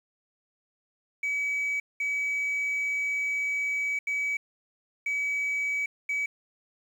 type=tone bursts at uneven times; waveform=sine; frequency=2279 Hz; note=C#7; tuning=47 cents sharp; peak=-24 dBFS; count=5; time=1.23-1.8 / 2-3.99 / 4.07-4.37 / 5.06-5.86 / 6.09-6.26 s; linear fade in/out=5 ms; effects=tanh soft clip ceiling -24 dBFS + 9-bit

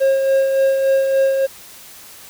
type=tone with tremolo; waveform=triangle; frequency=539 Hz; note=C#5; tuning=49 cents flat; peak=-9 dBFS; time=0-1.47 s; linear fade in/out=20 ms; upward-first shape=sine; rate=3.5 Hz; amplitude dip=40%; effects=white hiss -40 dBFS RMS until 2.29 s

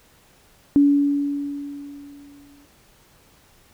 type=tone with exponential decay; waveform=sine; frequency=285 Hz; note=C#4; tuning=48 cents sharp; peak=-10 dBFS; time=0.76-2.65 s; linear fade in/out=0 ms; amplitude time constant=410 ms; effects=pink hiss -55 dBFS RMS until 3.73 s

